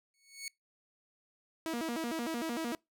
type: tone with exponential growth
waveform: 15% pulse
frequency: 2215 Hz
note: C#7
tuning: 2 cents flat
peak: -30 dBFS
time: 0.14-0.48 s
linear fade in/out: 1 ms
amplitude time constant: 72 ms
type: tone with vibrato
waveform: sawtooth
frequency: 277.2 Hz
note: C#4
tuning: in tune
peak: -30 dBFS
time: 1.66-2.75 s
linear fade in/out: 0 ms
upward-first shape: square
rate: 6.6 Hz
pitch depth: 270 cents each way
effects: noise-tail reverb RT60 0.2 s tail -25 dB re dry